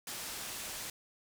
white low-pass noise, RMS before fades -42 dBFS, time 0.07-0.9 s, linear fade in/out 2 ms, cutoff 11000 Hz, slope 12 dB/octave, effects none

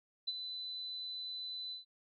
sine tone with ADSR envelope, 4006 Hz, B7, 24 cents sharp, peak -32 dBFS, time 0.27-1.85 s, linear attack 14 ms, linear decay 33 ms, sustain -8 dB, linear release 130 ms, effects none

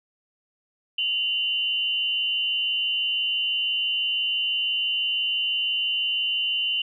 sine tone pair together, 2794 / 3020 Hz, F7 / F#7, 0 / +35 cents, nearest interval minor second, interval 135 cents, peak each -25 dBFS, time 0.98-6.82 s, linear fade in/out 5 ms, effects none

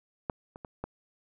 clicks, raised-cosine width 1 ms, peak -16 / -30 / -27 / -20 dBFS, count 4, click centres 0.298 / 0.559 / 0.648 / 0.84 s, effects none

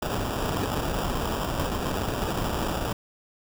pink noise with sample-and-hold, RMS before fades -28 dBFS, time 0.02-2.93 s, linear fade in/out 5 ms, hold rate 2100 Hz, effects none

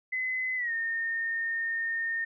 sine tone with pitch glide, 2030 to 1829.5 Hz, B6 to A#6, +47 to -33 cents, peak -28 dBFS, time 0.12-2.25 s, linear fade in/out 10 ms, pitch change -180 cents, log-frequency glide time 0.56-0.72 s, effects none

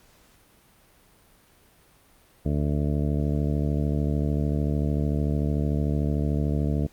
harmonic tone, 73.42 Hz, D2, in tune, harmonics 1 / 2 / 3 / 4 / 5 / 6 / 7 / 8 / 9, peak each -26 / -26 / -30 / -32 / -41 / -36 / -43 / -41 / -41 dBFS, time 2.45-6.87 s, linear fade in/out 10 ms, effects pink hiss -58 dBFS RMS until 6.92 s + Opus 48 kbps

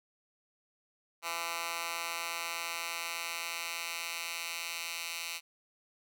10% pulse tone with high-pass filter sweep, 168.3 Hz, E3, 36 cents sharp, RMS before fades -38 dBFS, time 1.22-5.41 s, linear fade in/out 50 ms, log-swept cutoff 1300 to 2600 Hz, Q 1.1, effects none

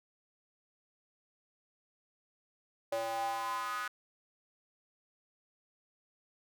square tone with high-pass filter sweep, 113.5 Hz, A#2, 46 cents flat, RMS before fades -36 dBFS, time 2.92-3.88 s, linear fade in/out 5 ms, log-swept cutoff 590 to 1400 Hz, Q 6.1, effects none

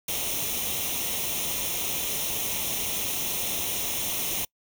white noise with comb filter, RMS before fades -29 dBFS, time 0.08-4.45 s, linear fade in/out 5 ms, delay 0.32 ms, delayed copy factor +0.7, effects noise-tail reverb RT60 0.1 s tail -26 dB re dry

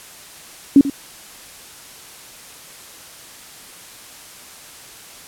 sine tone with echo, 278.6 Hz, C#4, 9 cents sharp, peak -4 dBFS, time 0.76-0.81 s, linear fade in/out 2 ms, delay 89 ms, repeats 1, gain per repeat -14 dB, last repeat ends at 0.899 s, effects white hiss -40 dBFS RMS until 5.27 s + low-pass 12000 Hz 12 dB/octave

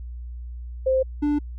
sine / triangle tone pair in turn, 523.3 / 293.7 Hz, C5 / D4, 0 / 0 cents, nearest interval minor seventh, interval 1000 cents, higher first, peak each -17 dBFS, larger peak neither, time 0.86-1.03 / 1.22-1.39 s, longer neither, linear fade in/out 10 ms, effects added 60 Hz sine -32 dBFS peak until 1.58 s

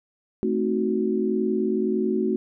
sine chord, A diminished seventh, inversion none, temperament equal, 220 / 261.6 / 311.1 / 370 Hz, A3 / C4 / Eb4 / Gb4, 0 / 0 / 0 / 0 cents, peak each -25 / -29 / -30 / -24 dBFS, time 0.43-2.36 s, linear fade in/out 0 ms, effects none

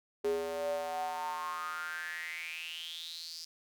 square tone with high-pass filter sweep, 82.41 Hz, E2, in tune, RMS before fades -38 dBFS, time 0.24-3.45 s, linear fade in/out 5 ms, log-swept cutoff 400 to 5100 Hz, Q 8.2, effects none

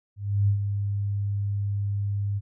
sine tone with ADSR envelope, 101 Hz, G#2, 48 cents flat, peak -17 dBFS, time 0.16-2.41 s, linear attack 320 ms, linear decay 97 ms, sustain -7 dB, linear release 37 ms, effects none

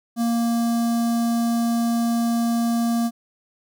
square tone with notch filter, 233.1 Hz, A#3, in tune, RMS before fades -21 dBFS, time 0.16-3.11 s, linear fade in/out 50 ms, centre 2300 Hz, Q 0.6, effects none

